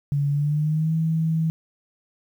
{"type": "tone with pitch glide", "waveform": "sine", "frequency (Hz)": [142.8, 161.22], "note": ["D3", "E3"], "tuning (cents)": [-48, -38], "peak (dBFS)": -19, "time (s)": [0.12, 1.5], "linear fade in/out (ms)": 0, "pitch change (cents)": 210, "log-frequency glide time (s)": [0.3, 0.94], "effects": ["9-bit"]}